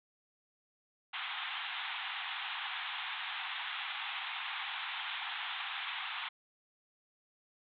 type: band-pass noise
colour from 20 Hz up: white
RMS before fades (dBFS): -40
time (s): 1.13-6.29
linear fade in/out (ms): 10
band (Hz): 750 to 3700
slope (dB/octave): 96
effects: none